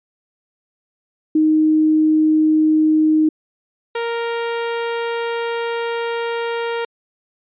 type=tone pair in turn; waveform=sine / sawtooth; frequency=311.1 / 466.1 Hz; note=D#4 / A#4; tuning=0 / 0 cents; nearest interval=perfect fifth; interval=700 cents; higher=second; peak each=-11 / -16 dBFS; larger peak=first; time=1.35-3.29 / 3.95-6.85 s; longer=second; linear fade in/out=5 ms; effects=resampled to 8000 Hz